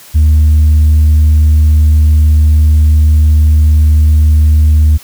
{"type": "tone with tanh clipping", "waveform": "sine", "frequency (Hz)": 76.5, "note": "D#2", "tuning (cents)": -29, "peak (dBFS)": -4, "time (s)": [0.14, 4.98], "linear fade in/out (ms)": 20, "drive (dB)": 1, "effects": ["white hiss -36 dBFS RMS until 5.03 s"]}